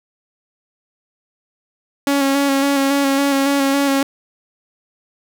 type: tone with vibrato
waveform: sawtooth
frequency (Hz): 277.2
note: C#4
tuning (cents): 0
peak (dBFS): -10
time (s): 2.07-4.03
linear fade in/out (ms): 2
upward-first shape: square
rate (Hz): 3.6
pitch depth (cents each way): 22
effects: none